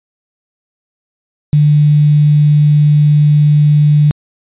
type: tone with quantisation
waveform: sine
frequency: 148.6 Hz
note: D3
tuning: 21 cents sharp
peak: -5 dBFS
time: 1.53-4.11 s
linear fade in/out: 0 ms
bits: 5
effects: resampled to 8000 Hz